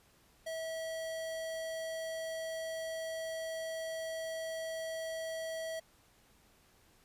square tone, 648 Hz, E5, 30 cents flat, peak -38 dBFS, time 0.46-5.8 s, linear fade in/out 10 ms, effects pink hiss -66 dBFS RMS until 7.04 s + resampled to 32000 Hz

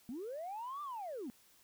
sine linear two-way sweep, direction up then down, 217.1 to 1200 to 217.1 Hz, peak -39 dBFS, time 0.09-1.3 s, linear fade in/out 0 ms, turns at 0.82 s, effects tanh soft clip ceiling -37 dBFS + white hiss -66 dBFS RMS until 1.63 s

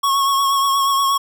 square tone with vibrato, 1100 Hz, C#6, 14 cents flat, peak -15 dBFS, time 0.03-1.18 s, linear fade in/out 10 ms, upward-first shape triangle, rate 8.4 Hz, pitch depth 36 cents each way, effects none

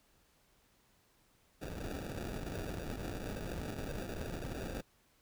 pink noise with sample-and-hold, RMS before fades -41 dBFS, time 1.61-4.82 s, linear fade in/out 20 ms, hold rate 1050 Hz, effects pink hiss -70 dBFS RMS until 5.21 s

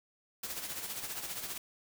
white noise with tremolo, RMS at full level -38 dBFS, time 0.43-1.58 s, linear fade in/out 5 ms, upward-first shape sine, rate 15 Hz, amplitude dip 55%, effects none

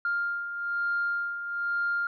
sine beating tone pair, 1400 / 1401.1 Hz, F6 / F6, +4 / +5 cents, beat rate 1.1 Hz, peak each -34 / -27 dBFS, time 0.05-2.07 s, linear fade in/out 2 ms, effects tanh soft clip ceiling -20 dBFS

